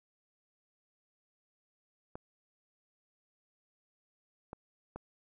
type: clicks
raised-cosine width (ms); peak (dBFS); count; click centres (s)
1; -28; 3; 2.155 / 4.531 / 4.96
effects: none